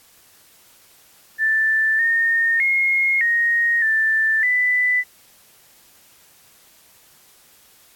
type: tone with pitch steps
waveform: sine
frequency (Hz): 1766 / 1834 / 2151 / 1868 / 1770 / 1991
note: A6 / A#6 / C7 / A#6 / A6 / B6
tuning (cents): +6 / -29 / +47 / +3 / +10 / +14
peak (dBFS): -15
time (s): 1.38-5.04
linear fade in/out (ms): 50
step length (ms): 610
effects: white hiss -52 dBFS RMS until 7.95 s + AAC 64 kbps